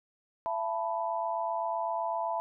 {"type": "chord", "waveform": "sine", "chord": "E suspended fourth", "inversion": "none", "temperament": "equal with one note detuned", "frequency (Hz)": [672.7, 880, 987.8], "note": ["E5", "A5", "B5"], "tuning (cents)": [35, 0, 0], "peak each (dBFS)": [-33, -34, -34], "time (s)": [0.46, 2.4], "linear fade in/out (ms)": 0, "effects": []}